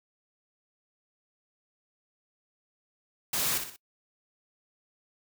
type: noise with echo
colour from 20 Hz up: white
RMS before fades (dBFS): -29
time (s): 3.33-3.58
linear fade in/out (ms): 5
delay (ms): 61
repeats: 3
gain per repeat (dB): -7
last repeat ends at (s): 3.763
effects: noise-tail reverb RT60 0.1 s tail -24 dB re dry